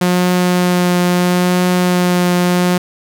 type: tone with vibrato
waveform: sawtooth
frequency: 179 Hz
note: F3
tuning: 43 cents sharp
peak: -7 dBFS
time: 0.01-2.78 s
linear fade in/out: 5 ms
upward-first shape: triangle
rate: 0.75 Hz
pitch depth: 14 cents each way
effects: none